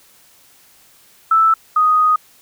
sine tone pair in turn, 1318.5 / 1246.3 Hz, E6 / D#6, 0 / +2 cents, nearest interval minor second, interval 98 cents, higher first, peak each -9 / -10 dBFS, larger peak first, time 1.31-1.54 / 1.76-2.16 s, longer second, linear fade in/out 5 ms, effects white hiss -50 dBFS RMS until 2.41 s

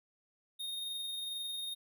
square tone with amplitude modulation, 3701 Hz, A#7, 13 cents flat, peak -37 dBFS, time 0.59-1.75 s, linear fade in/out 20 ms, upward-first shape sine, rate 22.2 Hz, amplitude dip 25%, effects none

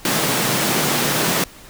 pink high-pass noise, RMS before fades -19 dBFS, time 0.05-1.44 s, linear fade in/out 2 ms, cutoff 130 Hz, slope 48 dB/octave, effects pink hiss -42 dBFS RMS until 1.69 s

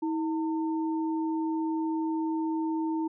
sine tone pair together, 320.5 / 904.1 Hz, E4 / A5, -49 / +47 cents, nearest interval octave + tritone, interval 1796 cents, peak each -27 / -36 dBFS, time 0.02-3.08 s, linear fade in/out 10 ms, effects none

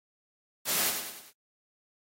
white noise with echo, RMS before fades -28 dBFS, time 0.65-0.93 s, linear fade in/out 50 ms, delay 100 ms, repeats 4, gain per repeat -6 dB, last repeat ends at 1.33 s, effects high-pass 150 Hz 12 dB/octave + AAC 48 kbps

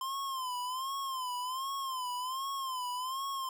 square tone with vibrato, 1040 Hz, C6, 11 cents flat, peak -35 dBFS, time 0.01-3.49 s, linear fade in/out 2 ms, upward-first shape sine, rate 1.3 Hz, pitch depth 95 cents each way, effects none

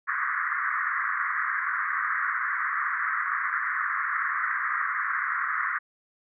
pink band-pass noise, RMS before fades -28 dBFS, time 0.07-5.79 s, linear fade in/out 20 ms, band 1100 to 2000 Hz, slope 96 dB/octave, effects none

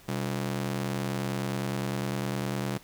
sawtooth ring-modulated tone, 160 Hz, D#3, 49 cents sharp, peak -22 dBFS, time 0.08-2.78 s, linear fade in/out 10 ms, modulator 34.9 Hz, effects pink hiss -54 dBFS RMS until 2.83 s

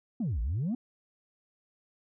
sine exponential two-way sweep, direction down then up, 261.6 to 51.91 to 261.6 Hz, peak -26 dBFS, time 0.2-0.75 s, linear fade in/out 5 ms, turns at 0.41 s, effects tanh soft clip ceiling -26 dBFS

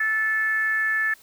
sine tone with frequency modulation, 1747 Hz, A6, 13 cents flat, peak -20 dBFS, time 0-1.14 s, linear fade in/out 5 ms, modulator 428 Hz, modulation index 0.46, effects white hiss -53 dBFS RMS until 1.22 s

